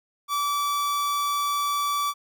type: tone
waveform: 45% pulse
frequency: 1155 Hz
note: D6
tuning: 29 cents flat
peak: -23 dBFS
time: 0.28-2.14 s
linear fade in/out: 50 ms
effects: none